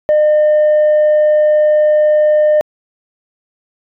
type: tone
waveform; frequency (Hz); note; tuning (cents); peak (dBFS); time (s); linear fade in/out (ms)
sine; 606; D#5; -46; -5; 0.09-2.61; 0
effects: tanh soft clip ceiling -6 dBFS